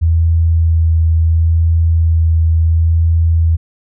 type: tone with vibrato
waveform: sine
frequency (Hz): 81.9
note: E2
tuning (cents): -11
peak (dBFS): -8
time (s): 0.01-3.57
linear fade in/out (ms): 20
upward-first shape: sine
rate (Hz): 0.72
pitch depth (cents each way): 13
effects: none